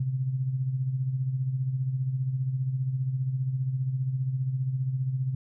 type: tone with tremolo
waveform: sine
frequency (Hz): 130.81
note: C3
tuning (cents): 0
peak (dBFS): -23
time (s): 0-5.35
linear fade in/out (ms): 5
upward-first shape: sine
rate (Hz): 15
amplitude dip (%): 55
effects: none